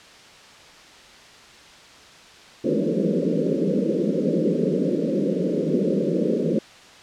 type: band-pass noise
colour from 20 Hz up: pink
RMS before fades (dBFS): -22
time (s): 2.64-6.59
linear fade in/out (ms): 5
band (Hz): 160 to 560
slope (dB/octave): 96
effects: white hiss -46 dBFS RMS until 7.02 s + low-pass 5000 Hz 12 dB/octave